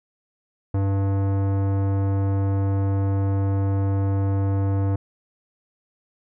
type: tone with tanh clipping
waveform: sine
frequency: 98 Hz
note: G2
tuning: in tune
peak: -21 dBFS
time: 0.74-4.96 s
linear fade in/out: 5 ms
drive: 18 dB
effects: none